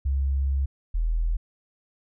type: tone pair in turn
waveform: sine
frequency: 68.2 / 40.73 Hz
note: C#2 / E1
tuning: -28 / -20 cents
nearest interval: major sixth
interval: 892 cents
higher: first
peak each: -21 dBFS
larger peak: neither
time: 0.05-0.66 / 0.94-1.37 s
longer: first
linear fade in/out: 10 ms
effects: none